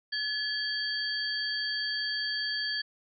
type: tone cluster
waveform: sine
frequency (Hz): 1708 / 3248 / 4565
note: G#6 / G#7 / D8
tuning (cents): +48 / -39 / -50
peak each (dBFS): -33 / -38 / -32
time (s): 0.12-2.82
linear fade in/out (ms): 10
effects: none